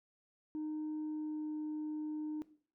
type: tone with pitch glide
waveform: sine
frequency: 307.4 to 305.5 Hz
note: D#4 to D#4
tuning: -21 to -32 cents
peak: -35 dBFS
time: 0.55-2.42 s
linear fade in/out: 0 ms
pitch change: -11 cents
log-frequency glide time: 1-1.54 s
effects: noise-tail reverb RT60 0.5 s tail -18 dB re dry + tanh soft clip ceiling -35 dBFS

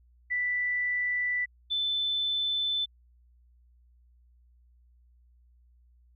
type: tone pair in turn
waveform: sine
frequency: 1975.5 / 3520 Hz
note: B6 / A7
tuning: 0 / 0 cents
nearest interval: minor seventh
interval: 1000 cents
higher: second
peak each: -26 dBFS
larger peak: neither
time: 0.3-1.46 / 1.7-2.86 s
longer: neither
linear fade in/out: 20 ms
effects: added 60 Hz sine -58 dBFS peak until 6.15 s

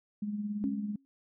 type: tone with tremolo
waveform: sine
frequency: 207.7 Hz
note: G#3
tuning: in tune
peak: -30 dBFS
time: 0.22-0.96 s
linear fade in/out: 5 ms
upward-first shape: sine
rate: 18 Hz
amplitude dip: 50%
type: tone with exponential decay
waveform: sine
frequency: 272.9 Hz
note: C#4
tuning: 27 cents flat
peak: -27 dBFS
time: 0.64-1.05 s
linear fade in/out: 0 ms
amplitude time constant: 88 ms
effects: none

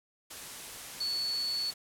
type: tone in noise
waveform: sine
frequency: 4435 Hz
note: C#8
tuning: in tune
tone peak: -30 dBFS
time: 1-1.71 s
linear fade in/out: 10 ms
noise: white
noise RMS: -43 dBFS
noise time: 0.3-1.74 s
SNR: +10 dB
effects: low-pass 12000 Hz 12 dB/octave

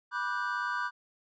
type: chord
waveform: triangle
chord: G major seventh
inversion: first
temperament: just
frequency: 980 / 1176 / 1470 / 1568 Hz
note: B5 / D6 / F#6 / G6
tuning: -14 / +2 / -12 / 0 cents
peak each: -34 dBFS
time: 0.11-0.91 s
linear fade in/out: 50 ms
effects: resampled to 16000 Hz

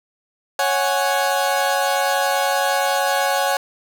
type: chord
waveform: 30% pulse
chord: C# suspended fourth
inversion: none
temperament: equal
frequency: 554.4 / 740 / 830.6 Hz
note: C#5 / F#5 / G#5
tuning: 0 / 0 / 0 cents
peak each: -19 dBFS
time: 0.59-3.57 s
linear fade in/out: 2 ms
effects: none

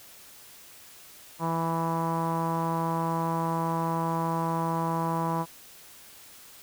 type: tone with low-pass filter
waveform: sawtooth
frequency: 164.81 Hz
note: E3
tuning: in tune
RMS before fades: -28 dBFS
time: 1.39-5.46 s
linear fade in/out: 50 ms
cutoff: 1000 Hz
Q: 5.6
effects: white hiss -50 dBFS RMS until 6.62 s

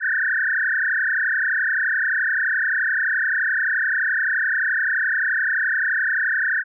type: tone with frequency modulation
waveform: sine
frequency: 1661.2 Hz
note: G#6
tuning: in tune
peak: -18 dBFS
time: 0-6.64 s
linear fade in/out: 50 ms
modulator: 31.6 Hz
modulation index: 5.7
effects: none

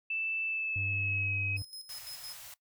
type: tone with pitch glide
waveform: sine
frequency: 2644 to 2541 Hz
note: E7 to D#7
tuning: +5 to +36 cents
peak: -31 dBFS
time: 0.1-1.57 s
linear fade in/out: 5 ms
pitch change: -69 cents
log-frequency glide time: 0.45-1.39 s
type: tone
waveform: triangle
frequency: 98.2 Hz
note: G2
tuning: 4 cents sharp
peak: -33 dBFS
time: 0.76-1.62 s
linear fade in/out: 0 ms
type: tone with tremolo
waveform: sawtooth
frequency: 5120 Hz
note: D#8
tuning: 49 cents sharp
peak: -39 dBFS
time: 1.56-2.36 s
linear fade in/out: 20 ms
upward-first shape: square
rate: 5.9 Hz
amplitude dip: 70%
type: band-stop noise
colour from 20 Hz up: white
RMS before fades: -48 dBFS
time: 1.89-2.54 s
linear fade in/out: 2 ms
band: 160 to 560 Hz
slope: 48 dB/octave
effects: noise-tail reverb RT60 0.1 s tail -18 dB re dry

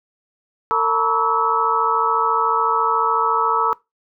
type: tone cluster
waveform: sine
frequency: 454.6 / 895 / 969 / 1129 / 1299 Hz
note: A#4 / A5 / B5 / C#6 / E6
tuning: -43 / +29 / -33 / +31 / -26 cents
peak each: -24 / -23 / -22 / -22 / -19 dBFS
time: 0.71-3.73 s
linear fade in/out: 0 ms
effects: noise-tail reverb RT60 0.2 s tail -21 dB re dry

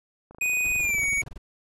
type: click train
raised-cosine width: 1 ms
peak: -32 dBFS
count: 21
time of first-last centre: 0.31-1.056 s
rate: 26.8 Hz
type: tone with pitch glide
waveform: square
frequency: 2489 to 2243 Hz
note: D#7 to C#7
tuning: 0 to +20 cents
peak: -23 dBFS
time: 0.41-1.22 s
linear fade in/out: 5 ms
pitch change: -180 cents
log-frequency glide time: 0.78-1.03 s
type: noise bursts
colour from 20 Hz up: brown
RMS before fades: -37 dBFS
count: 16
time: 0.65-1.379 s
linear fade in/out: 5 ms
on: 24 ms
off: 23 ms
effects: low-pass 12000 Hz 12 dB/octave

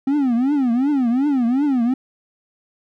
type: tone with vibrato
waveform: triangle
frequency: 261.7 Hz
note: C4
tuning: in tune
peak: -13 dBFS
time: 0.07-1.94 s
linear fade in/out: 5 ms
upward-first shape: triangle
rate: 2.7 Hz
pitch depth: 250 cents each way
effects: none

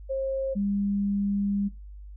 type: tone pair in turn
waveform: sine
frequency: 536 / 200.8 Hz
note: C5 / G3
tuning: +42 / +42 cents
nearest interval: octave + perfect fourth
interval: 1700 cents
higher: first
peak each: -25 / -24 dBFS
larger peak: second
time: 0.09-0.55 / 0.55-1.69 s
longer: second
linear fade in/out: 20 ms
effects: noise-tail reverb RT60 0.2 s tail -18 dB re dry + added 50 Hz sine -40 dBFS peak until 2.16 s

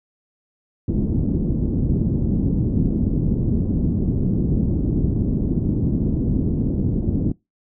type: low-pass noise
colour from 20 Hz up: white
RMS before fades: -20 dBFS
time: 0.88-7.32 s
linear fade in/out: 5 ms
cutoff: 270 Hz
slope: 24 dB/octave
effects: noise-tail reverb RT60 0.2 s tail -22 dB re dry

